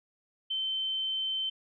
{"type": "tone", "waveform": "sine", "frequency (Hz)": 3089, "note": "G7", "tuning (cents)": -26, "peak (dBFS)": -29, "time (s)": [0.5, 1.5], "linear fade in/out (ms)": 10, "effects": []}